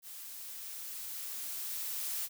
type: noise with level ramp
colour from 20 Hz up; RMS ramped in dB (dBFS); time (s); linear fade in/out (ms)
blue; -47 to -36; 0.02-2.29; 50
effects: none